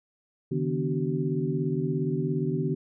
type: tone cluster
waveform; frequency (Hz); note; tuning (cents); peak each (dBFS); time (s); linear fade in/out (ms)
sine; 140.9 / 158.1 / 247.2 / 291.5 / 379; C#3 / D#3 / B3 / D4 / F#4; +29 / +28 / +2 / -13 / +42; -31 / -29 / -32 / -35 / -31; 0.51-2.75; 10
effects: none